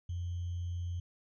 sine tone with sample-and-hold, 87.31 Hz, F2, in tune, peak -34 dBFS, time 0.09-1 s, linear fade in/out 5 ms, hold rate 3150 Hz, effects resampled to 16000 Hz

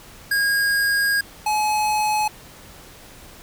square tone pair in turn, 1631 / 849.6 Hz, G#6 / G#5, -32 / +39 cents, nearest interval major seventh, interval 1129 cents, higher first, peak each -18 / -19 dBFS, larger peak first, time 0.31-1.21 / 1.46-2.28 s, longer first, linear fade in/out 5 ms, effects pink hiss -44 dBFS RMS until 3.42 s

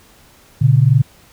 sine tone pair together, 119.07 / 141.6 Hz, A#2 / C#3, +37 / +37 cents, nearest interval minor third, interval 300 cents, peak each -11 dBFS, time 0.61-1.02 s, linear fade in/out 10 ms, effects pink hiss -48 dBFS RMS until 1.32 s

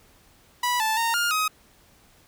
sawtooth tone with pitch steps, 981 / 878 / 921 / 1412 / 1261 Hz, B5 / A5 / A#5 / F6 / D#6, -12 / -4 / -21 / +19 / +23 cents, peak -18 dBFS, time 0.63-1.48 s, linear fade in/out 5 ms, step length 170 ms, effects pink hiss -57 dBFS RMS until 2.27 s

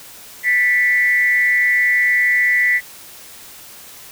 sine tone with frequency modulation, 1975.5 Hz, B6, in tune, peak -12 dBFS, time 0.43-2.81 s, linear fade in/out 50 ms, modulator 205 Hz, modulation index 0.52, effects white hiss -39 dBFS RMS until 4.11 s

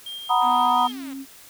triangle tone with tremolo, 3202 Hz, G7, 36 cents sharp, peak -30 dBFS, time 0.06-0.92 s, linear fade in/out 5 ms, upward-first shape square, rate 4.2 Hz, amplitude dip 25%
sine chord, B major seventh, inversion second, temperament equal, 740 / 932.3 / 987.8 / 1244.5 Hz, F#5 / A#5 / B5 / D#6, 0 / 0 / 0 / 0 cents, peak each -22 dBFS, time 0.29-0.88 s, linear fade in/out 20 ms
5% pulse linear two-way sweep, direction up then down, 246.9 to 507 to 246.9 Hz, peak -31 dBFS, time 0.41-1.14 s, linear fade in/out 10 ms, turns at 0.81 s
sine tone with pitch glide, 248.6 to 271.1 Hz, B3 to C#4, +12 to -38 cents, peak -31 dBFS, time 0.42-1.26 s, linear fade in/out 50 ms, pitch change +150 cents, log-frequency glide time 0.91-0.97 s
effects white hiss -47 dBFS RMS until 1.49 s

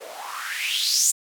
blue noise with band-pass filter sweep, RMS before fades -25 dBFS, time 0-1.12 s, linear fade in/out 20 ms, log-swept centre 490 to 7800 Hz, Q 5.4, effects none

